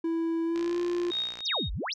triangle tone with pitch glide, 330 to 349.2 Hz, E4 to F4, +2 to 0 cents, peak -24 dBFS, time 0.04-1.11 s, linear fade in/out 5 ms, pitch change +98 cents, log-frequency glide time 0.44-0.79 s
click train, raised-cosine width 0.2 ms, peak -24 dBFS, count 51, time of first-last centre 0.56-1.406 s, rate 59.1 Hz
sine tone with tremolo, 3729 Hz, A#7, in tune, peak -26 dBFS, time 1.1-1.7 s, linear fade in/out 20 ms, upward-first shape triangle, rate 2.8 Hz, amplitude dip 90%
sine exponential two-way sweep, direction down then up, 6645 to 39.57 to 6645 Hz, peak -30 dBFS, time 1.45-1.94 s, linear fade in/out 10 ms, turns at 1.72 s
effects none

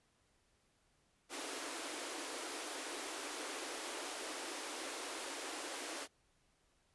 pink high-pass noise, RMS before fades -44 dBFS, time 1.29-6.08 s, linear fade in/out 50 ms, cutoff 270 Hz, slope 96 dB/octave, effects pink hiss -75 dBFS RMS until 6.94 s + resampled to 24000 Hz

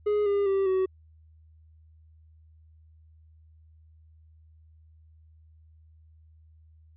triangle tone with pitch steps, 416.8 / 403.1 / 389.8 / 376.9 Hz, G#4 / G4 / G4 / F#4, +6 / +48 / -10 / +32 cents, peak -20 dBFS, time 0.06-0.86 s, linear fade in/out 10 ms, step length 200 ms, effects added 79 Hz sine -53 dBFS peak until 6.96 s + resampled to 8000 Hz

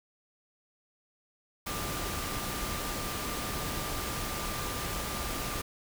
sine tone in noise, 1192 Hz, D6, 25 cents sharp, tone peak -42 dBFS, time 1.66-5.62 s, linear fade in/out 10 ms, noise pink, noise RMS -35 dBFS, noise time 1.66-5.62 s, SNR -10 dB, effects none

